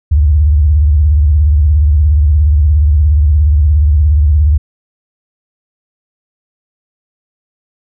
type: tone with vibrato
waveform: sine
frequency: 74.3 Hz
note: D2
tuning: 21 cents sharp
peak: -5 dBFS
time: 0.11-4.58 s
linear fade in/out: 10 ms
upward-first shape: sine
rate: 17 Hz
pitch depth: 170 cents each way
effects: none